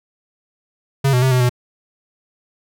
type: tone with pitch steps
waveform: square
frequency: 137 / 124.9 / 131.4 / 126.6 / 123.5 Hz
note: C#3 / B2 / C3 / B2 / B2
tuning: -20 / +20 / +8 / +43 / 0 cents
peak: -13 dBFS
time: 1.04-1.495 s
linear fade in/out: 10 ms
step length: 91 ms
effects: none